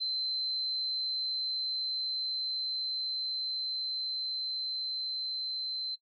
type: tone with level ramp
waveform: sine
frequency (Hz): 4084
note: C8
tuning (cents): -43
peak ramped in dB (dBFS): -30 to -33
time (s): 0-5.96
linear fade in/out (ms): 20
effects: noise-tail reverb RT60 0.1 s tail -21 dB re dry + AAC 48 kbps